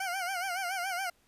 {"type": "tone with vibrato", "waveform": "20% pulse", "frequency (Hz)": 740, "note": "F#5", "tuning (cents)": 0, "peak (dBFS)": -27, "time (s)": [0, 1.1], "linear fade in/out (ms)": 5, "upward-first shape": "sine", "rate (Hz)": 7.1, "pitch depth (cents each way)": 110, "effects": ["pink hiss -68 dBFS RMS until 1.27 s", "resampled to 32000 Hz"]}